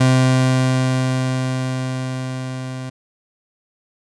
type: tone with level ramp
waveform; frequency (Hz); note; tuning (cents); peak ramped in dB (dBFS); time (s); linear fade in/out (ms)
30% pulse; 129.4; C3; -19; -8 to -24; 0-2.9; 10
effects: resampled to 22050 Hz